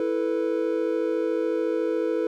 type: chord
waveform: triangle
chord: E suspended fourth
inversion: none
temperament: equal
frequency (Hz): 329.6 / 440 / 493.9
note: E4 / A4 / B4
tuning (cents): 0 / 0 / 0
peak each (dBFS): -25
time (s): 0-2.27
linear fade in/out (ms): 2
effects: none